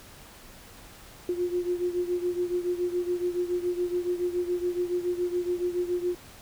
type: beating tone pair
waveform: sine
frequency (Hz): 353.3 / 360.4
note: F4 / F#4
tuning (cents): +20 / -45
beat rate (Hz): 7.1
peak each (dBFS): -27 / -31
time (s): 1.29-6.15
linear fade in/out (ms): 2
effects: pink hiss -49 dBFS RMS until 6.41 s